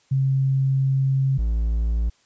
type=tone pair in turn; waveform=sine / triangle; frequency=134.5 / 56.31 Hz; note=C3 / A1; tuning=+48 / +41 cents; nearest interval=octave + minor third; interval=1507 cents; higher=first; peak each=-17 dBFS; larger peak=neither; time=0.11-1.38 / 1.38-2.1 s; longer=first; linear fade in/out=10 ms; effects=white hiss -61 dBFS RMS until 2.25 s + resampled to 16000 Hz